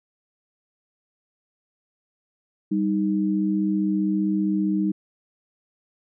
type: tone pair together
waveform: sine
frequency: 195.83 / 311.1 Hz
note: G3 / D#4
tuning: -1 / 0 cents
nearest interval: minor sixth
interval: 801 cents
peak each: -22 / -23 dBFS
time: 2.71-4.92 s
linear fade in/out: 10 ms
effects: none